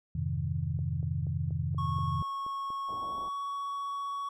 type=chord; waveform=sine; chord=F minor seventh; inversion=none; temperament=equal; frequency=87.31 / 103.83 / 130.81 / 155.56 Hz; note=F2 / Ab2 / C3 / Eb3; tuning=0 / 0 / 0 / 0 cents; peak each=-34 / -38 / -34 / -34 dBFS; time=0.15-2.22 s; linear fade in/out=5 ms
type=click train; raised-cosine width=2 ms; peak=-36 dBFS; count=11; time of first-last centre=0.79-3.182 s; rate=4.18 Hz
type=tone with pitch glide; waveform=triangle; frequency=1100 to 1121.2 Hz; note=C#6 to C#6; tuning=-14 to +19 cents; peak=-31 dBFS; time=1.78-4.29 s; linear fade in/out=5 ms; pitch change=+33 cents; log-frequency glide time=2.91-3.29 s
type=low-pass noise; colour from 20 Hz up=white; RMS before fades=-48 dBFS; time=2.88-3.29 s; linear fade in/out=5 ms; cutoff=1000 Hz; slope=48 dB/octave
effects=none